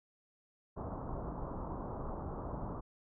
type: low-pass noise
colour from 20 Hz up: pink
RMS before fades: -41 dBFS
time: 0.76-2.81 s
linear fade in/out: 20 ms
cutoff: 1200 Hz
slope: 48 dB/octave
effects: none